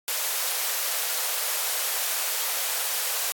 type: high-pass noise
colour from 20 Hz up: white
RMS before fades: -27 dBFS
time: 0.08-3.32 s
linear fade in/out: 0 ms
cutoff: 460 Hz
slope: 48 dB/octave
effects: AAC 64 kbps